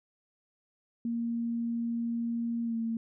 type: tone with pitch glide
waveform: sine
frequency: 233.3 to 227.7 Hz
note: A#3 to A#3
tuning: +2 to -40 cents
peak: -29 dBFS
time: 1.05-2.97 s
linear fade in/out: 2 ms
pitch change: -42 cents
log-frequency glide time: 2.64-2.76 s
effects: none